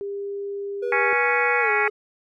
sine tone, 400.9 Hz, G4, 39 cents sharp, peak -27 dBFS, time 0.01-1.13 s, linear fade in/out 0 ms
triangle tone with pitch glide, 484 to 421.3 Hz, B4 to G#4, -35 to +25 cents, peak -23 dBFS, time 0.82-1.9 s, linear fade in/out 10 ms, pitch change -240 cents, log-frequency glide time 1.6-1.71 s
harmonic tone, 277.2 Hz, C#4, in tune, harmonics 3 / 4 / 5 / 6 / 7 / 8 / 9, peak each -26 / -30 / -26 / -27 / -25 / -25 / -30 dBFS, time 0.92-1.88 s, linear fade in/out 2 ms
effects none

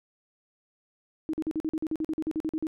sine tone bursts, 315 Hz, D#4, 21 cents sharp, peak -26 dBFS, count 16, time 1.29-2.669 s, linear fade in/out 0 ms, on 44 ms, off 45 ms, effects none

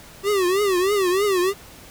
square tone with vibrato, 384 Hz, G4, 36 cents flat, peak -18 dBFS, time 0.23-1.54 s, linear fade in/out 50 ms, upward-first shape triangle, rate 3.2 Hz, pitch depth 170 cents each way, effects pink hiss -44 dBFS RMS until 1.9 s

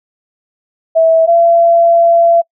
sine tone pair in turn, 652 / 677.6 Hz, E5 / E5, -19 / +48 cents, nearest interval minor second, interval 67 cents, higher second, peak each -5 dBFS, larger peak neither, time 0.95-1.27 / 1.27-2.42 s, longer second, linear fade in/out 20 ms, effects noise-tail reverb RT60 0.1 s tail -26 dB re dry

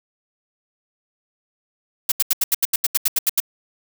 blue noise bursts, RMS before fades -17 dBFS, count 13, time 2.09-3.402 s, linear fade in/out 5 ms, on 28 ms, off 79 ms, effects none

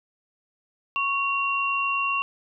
sine tone pair together, 1108.7 / 2754 Hz, C#6 / F7, 0 / -25 cents, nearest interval octave + major third, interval 1575 cents, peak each -25 dBFS, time 0.96-2.22 s, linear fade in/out 0 ms, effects none

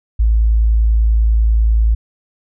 sine tone, 55.1 Hz, A1, 3 cents sharp, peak -9 dBFS, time 0.19-1.95 s, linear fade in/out 10 ms, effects none

